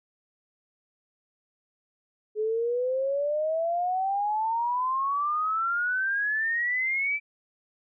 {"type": "exponential sweep", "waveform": "sine", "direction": "up", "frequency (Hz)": [422.6, 2339], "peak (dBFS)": -24, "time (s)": [2.35, 7.2], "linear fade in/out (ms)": 50, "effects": []}